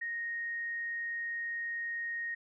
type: tone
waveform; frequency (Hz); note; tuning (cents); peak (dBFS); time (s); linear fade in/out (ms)
sine; 1864.7; A#6; 0; -34; 0.01-2.35; 10
effects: none